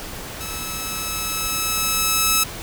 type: tone with level ramp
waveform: 5% pulse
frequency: 1300 Hz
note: E6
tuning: 24 cents flat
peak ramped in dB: -18 to -3 dBFS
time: 0.4-2.44 s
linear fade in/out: 10 ms
effects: pink hiss -33 dBFS RMS until 2.62 s